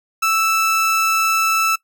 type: tone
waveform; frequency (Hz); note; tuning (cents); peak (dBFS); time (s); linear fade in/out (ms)
30% pulse; 1318.5; E6; 0; -12; 0.22-1.76; 10
effects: noise-tail reverb RT60 0.1 s tail -20 dB re dry